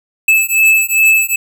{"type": "beating tone pair", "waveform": "square", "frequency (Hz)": [2613, 2615.5], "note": ["E7", "E7"], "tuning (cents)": [-16, -14], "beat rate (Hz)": 2.5, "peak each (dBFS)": -12, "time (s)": [0.28, 1.36], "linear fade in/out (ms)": 5, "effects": []}